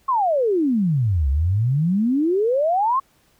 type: exponential two-way sweep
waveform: sine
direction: down then up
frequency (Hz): 1108.7 to 65.41 to 1108.7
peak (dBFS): -16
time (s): 0.08-3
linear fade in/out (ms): 10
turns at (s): 1.29
effects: pink hiss -60 dBFS RMS until 3.39 s